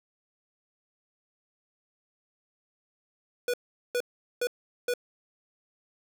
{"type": "tone bursts", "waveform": "square", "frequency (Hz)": 489, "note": "B4", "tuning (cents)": -17, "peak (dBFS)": -26, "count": 4, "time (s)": [3.48, 4.938], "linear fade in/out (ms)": 2, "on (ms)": 57, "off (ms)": 410, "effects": []}